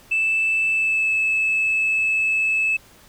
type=tone with pitch glide; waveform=sine; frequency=2637 to 2608 Hz; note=E7 to E7; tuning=0 to -19 cents; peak=-16 dBFS; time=0.11-2.77 s; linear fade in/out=10 ms; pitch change=-19 cents; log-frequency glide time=0.71-1.12 s; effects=tanh soft clip ceiling -14 dBFS + pink hiss -50 dBFS RMS until 3.08 s